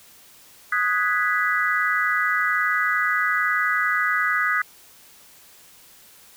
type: chord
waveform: sine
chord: G# minor seventh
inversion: second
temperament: equal with one note detuned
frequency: 1248.8 / 1480 / 1661.2 / 1975.5 Hz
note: D#6 / F#6 / G#6 / B6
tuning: +6 / 0 / 0 / 0 cents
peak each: -24 / -25 / -25 / -24 dBFS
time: 0.72-4.62 s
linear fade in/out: 5 ms
effects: white hiss -50 dBFS RMS until 6.36 s